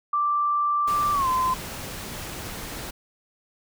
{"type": "tone with pitch glide", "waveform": "sine", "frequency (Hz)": [1174.7, 1028.6], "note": ["D6", "C6"], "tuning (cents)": [0, -30], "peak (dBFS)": -20, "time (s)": [0.13, 1.54], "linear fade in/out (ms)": 5, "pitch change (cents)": -230, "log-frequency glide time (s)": [1.13, 1.28]}
{"type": "noise", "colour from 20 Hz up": "pink", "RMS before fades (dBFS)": -35, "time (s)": [0.87, 2.91], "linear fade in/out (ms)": 10}
{"effects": []}